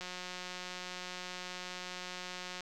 click train, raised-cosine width 0.2 ms, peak -25 dBFS, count 471, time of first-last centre 0.01-2.607 s, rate 181 Hz, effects none

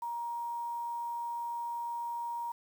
sine tone with quantisation, 943 Hz, A#5, 20 cents sharp, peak -34 dBFS, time 0.02-2.52 s, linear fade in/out 5 ms, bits 9, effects none

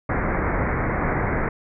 pink low-pass noise, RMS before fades -23 dBFS, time 0.09-1.49 s, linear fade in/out 5 ms, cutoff 2200 Hz, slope 96 dB/octave, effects none

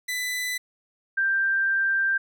sawtooth / sine tone pair in turn, 1996 / 1577.7 Hz, B6 / G6, +18 / +11 cents, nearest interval major third, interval 407 cents, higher first, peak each -23 / -20 dBFS, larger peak second, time 0.08-0.58 / 1.17-2.18 s, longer second, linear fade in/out 10 ms, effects none

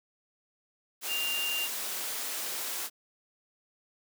sine tone in noise, 2794 Hz, F7, in tune, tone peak -30 dBFS, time 1.07-1.69 s, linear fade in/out 50 ms, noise white, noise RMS -35 dBFS, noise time 1.01-2.9 s, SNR +2 dB, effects high-pass 300 Hz 12 dB/octave

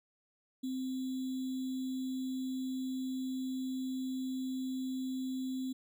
sine tone with sample-and-hold, 260 Hz, C4, 11 cents flat, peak -34 dBFS, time 0.63-5.73 s, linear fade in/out 10 ms, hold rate 3675 Hz, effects none

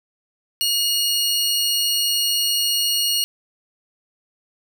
sawtooth tone pair together, 2866 / 4349 Hz, F7 / C#8, +44 / -34 cents, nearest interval perfect fifth, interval 722 cents, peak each -18 dBFS, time 0.61-3.24 s, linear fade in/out 0 ms, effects none

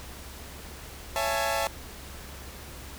sawtooth chord, A major seventh, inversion first, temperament equal with one note detuned, 554.4 / 668.5 / 830.6 / 880 Hz, C#5 / E5 / G#5 / A5, 0 / +24 / 0 / 0 cents, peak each -28 / -26 / -29 / -28 dBFS, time 1.16-1.67 s, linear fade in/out 0 ms, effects added 68 Hz sine -45 dBFS peak until 2.98 s + pink hiss -44 dBFS RMS until 2.98 s

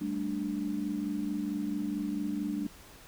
sine chord, G suspended second, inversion none, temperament just, 196 / 220.5 / 294 Hz, G3 / A3 / D4, 0 / +4 / +2 cents, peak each -36 / -36 / -33 dBFS, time 0.01-2.67 s, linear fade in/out 5 ms, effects pink hiss -53 dBFS RMS until 3.07 s

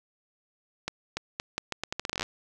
accelerating click train, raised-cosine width 0.2 ms, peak -13 dBFS, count 17, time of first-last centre 0.88-2.229 s, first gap 290 ms, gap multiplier 0.79, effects none

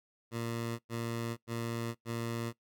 15% pulse tone bursts, 116.3 Hz, A#2, 4 cents flat, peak -28 dBFS, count 4, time 0.31-2.53 s, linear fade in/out 50 ms, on 480 ms, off 100 ms, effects noise-tail reverb RT60 0.1 s tail -19 dB re dry

